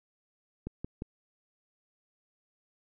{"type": "click train", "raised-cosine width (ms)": 3, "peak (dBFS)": -23, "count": 3, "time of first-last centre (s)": [0.67, 1.021], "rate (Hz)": 5.7, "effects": []}